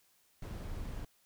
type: noise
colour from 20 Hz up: brown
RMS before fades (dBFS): -41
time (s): 0.42-1.05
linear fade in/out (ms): 5
effects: white hiss -70 dBFS RMS until 1.25 s